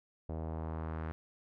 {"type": "tone with low-pass filter sweep", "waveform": "sawtooth", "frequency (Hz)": 79.8, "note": "D#2", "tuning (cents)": 44, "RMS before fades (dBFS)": -39, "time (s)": [0.29, 1.12], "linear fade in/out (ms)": 0, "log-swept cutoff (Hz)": [640, 1600], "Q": 1.6, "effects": []}